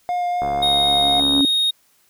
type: tone with vibrato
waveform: triangle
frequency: 710 Hz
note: F5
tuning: 28 cents sharp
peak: -17 dBFS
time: 0.09-1.2 s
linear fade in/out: 0 ms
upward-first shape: sine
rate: 4 Hz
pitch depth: 9 cents each way
type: click train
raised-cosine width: 1 ms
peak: -14 dBFS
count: 71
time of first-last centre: 0.42-1.407 s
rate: 70.9 Hz
type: tone with exponential growth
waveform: sine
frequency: 277.2 Hz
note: C#4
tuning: in tune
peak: -14 dBFS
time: 0.57-1.45 s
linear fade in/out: 1 ms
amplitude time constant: 190 ms
type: tone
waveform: triangle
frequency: 3729 Hz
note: A#7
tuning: in tune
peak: -14 dBFS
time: 0.62-1.71 s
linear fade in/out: 10 ms
effects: white hiss -59 dBFS RMS until 2.09 s